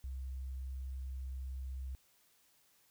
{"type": "tone", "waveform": "sine", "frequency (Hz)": 65.41, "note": "C2", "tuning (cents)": 0, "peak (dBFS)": -39, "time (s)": [0.04, 1.95], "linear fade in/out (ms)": 0, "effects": ["white hiss -70 dBFS RMS until 2.9 s"]}